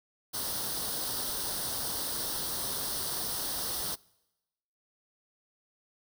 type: noise with comb filter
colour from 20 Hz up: white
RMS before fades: -34 dBFS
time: 0.33-3.96 s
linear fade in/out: 20 ms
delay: 0.21 ms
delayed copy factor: +0.75
effects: noise-tail reverb RT60 1.0 s tail -25 dB re dry